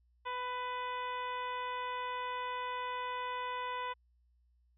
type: harmonic tone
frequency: 497.9 Hz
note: B4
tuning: 14 cents sharp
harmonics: 1 / 2 / 3 / 4 / 5 / 6 / 7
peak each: -45 / -37 / -47 / -47 / -50 / -52 / -52 dBFS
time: 0.25-3.94 s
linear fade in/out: 20 ms
effects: added 60 Hz sine -67 dBFS peak until 4.77 s